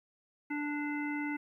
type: harmonic tone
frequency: 293.7 Hz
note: D4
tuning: in tune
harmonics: 1 / 3 / 5 / 7 / 9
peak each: -34 / -43 / -44 / -40 / -52 dBFS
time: 0.5-1.37 s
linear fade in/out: 10 ms
effects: 12-bit